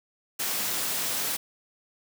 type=high-pass noise; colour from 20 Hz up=white; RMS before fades=-29 dBFS; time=0.39-1.37 s; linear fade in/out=10 ms; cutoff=130 Hz; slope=12 dB/octave; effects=none